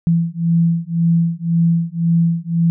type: beating tone pair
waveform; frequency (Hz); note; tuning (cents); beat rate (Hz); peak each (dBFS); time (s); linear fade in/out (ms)
sine; 166.8 / 168.7; E3 / E3; +21 / +40; 1.9; -16; 0.07-2.7; 0
effects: none